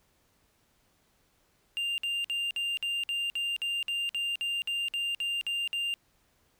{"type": "tone bursts", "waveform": "triangle", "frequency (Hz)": 2794, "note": "F7", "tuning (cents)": 0, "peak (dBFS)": -27, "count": 16, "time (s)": [1.77, 5.94], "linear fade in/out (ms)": 0, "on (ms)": 210, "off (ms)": 54, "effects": ["pink hiss -69 dBFS RMS until 6.59 s"]}